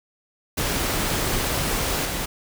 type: noise with level steps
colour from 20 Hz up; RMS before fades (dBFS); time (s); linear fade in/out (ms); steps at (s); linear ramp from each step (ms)
pink; -24 / -27; 0.57-2.26; 10; 2.05; 2
effects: none